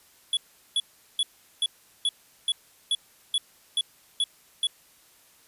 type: tone bursts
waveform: square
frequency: 3387 Hz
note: G#7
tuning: 33 cents sharp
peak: -22 dBFS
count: 11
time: 0.33-4.67 s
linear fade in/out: 2 ms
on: 40 ms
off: 390 ms
effects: white hiss -58 dBFS RMS until 5.47 s + resampled to 32000 Hz